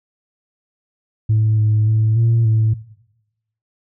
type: tone with pitch steps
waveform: sine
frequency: 108.9 / 107.5 / 109.6 / 115.2 / 110.2 Hz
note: A2 / A2 / A2 / A#2 / A2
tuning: -17 / -40 / -6 / -20 / +3 cents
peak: -10 dBFS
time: 1.29-2.74 s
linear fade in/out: 10 ms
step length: 290 ms
effects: noise-tail reverb RT60 0.9 s tail -19 dB re dry + tanh soft clip ceiling -9 dBFS

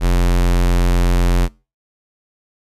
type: tone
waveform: square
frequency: 44 Hz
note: F1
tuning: 14 cents sharp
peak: -12 dBFS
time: 0-1.49 s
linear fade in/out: 50 ms
effects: noise-tail reverb RT60 0.3 s tail -24 dB re dry + resampled to 32000 Hz

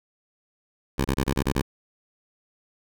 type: tone bursts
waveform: 10% pulse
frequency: 67.9 Hz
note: C#2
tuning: 35 cents flat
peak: -13 dBFS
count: 7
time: 0.98-1.618 s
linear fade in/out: 10 ms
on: 68 ms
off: 27 ms
effects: none

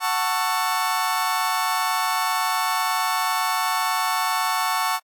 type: chord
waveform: 35% pulse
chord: F# minor seventh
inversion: none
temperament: just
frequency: 740 / 888 / 1110 / 1332 Hz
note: F#5 / A5 / C#6 / E6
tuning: 0 / +16 / +2 / +18 cents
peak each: -26 / -24 / -23 / -28 dBFS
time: 0-5 s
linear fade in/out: 50 ms
effects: AAC 64 kbps

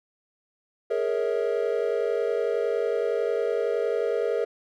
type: chord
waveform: triangle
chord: A# half-diminished seventh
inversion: third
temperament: equal with one note detuned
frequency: 415.3 / 466.2 / 554.4 / 646.8 Hz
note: G#4 / A#4 / C#5 / E5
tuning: 0 / 0 / 0 / -33 cents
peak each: -26 / -24 / -30 / -30 dBFS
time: 0.9-4.45 s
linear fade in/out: 10 ms
effects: none

